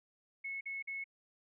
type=tone bursts; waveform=sine; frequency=2192 Hz; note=C#7; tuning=20 cents flat; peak=-38 dBFS; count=3; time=0.44-1.042 s; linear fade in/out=10 ms; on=170 ms; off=46 ms; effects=none